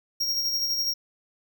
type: tone with tremolo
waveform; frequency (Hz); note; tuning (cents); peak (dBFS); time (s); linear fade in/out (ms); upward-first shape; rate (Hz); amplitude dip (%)
square; 5588; F8; 0; -23; 0.2-0.94; 10; sine; 12; 40
effects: none